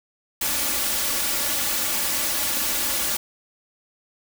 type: noise with comb filter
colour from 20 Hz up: white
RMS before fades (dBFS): -24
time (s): 0.41-3.17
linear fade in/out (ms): 5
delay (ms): 3.5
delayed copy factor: +0.65
effects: none